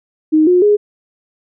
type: tone with pitch steps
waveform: sine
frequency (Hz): 311.1 / 359.4 / 415.3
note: D#4 / F4 / G#4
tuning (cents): 0 / +50 / 0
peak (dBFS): -7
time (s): 0.32-0.77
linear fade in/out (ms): 20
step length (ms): 150
effects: none